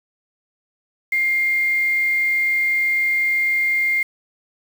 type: tone with quantisation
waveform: sine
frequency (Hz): 2114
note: C7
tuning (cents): +17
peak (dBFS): -16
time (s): 1.12-4.03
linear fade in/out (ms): 5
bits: 6
effects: none